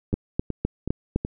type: two click trains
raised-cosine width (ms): 3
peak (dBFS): -14 / -9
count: 4 / 5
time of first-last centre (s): 0.13-1.249 / 0.14-1.16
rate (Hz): 2.68 / 3.92
effects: none